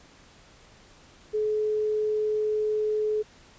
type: tone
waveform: sine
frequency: 427.3 Hz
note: G#4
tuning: 49 cents sharp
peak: -23 dBFS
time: 1.33-3.23 s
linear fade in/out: 20 ms
effects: pink hiss -54 dBFS RMS until 3.58 s + resampled to 16000 Hz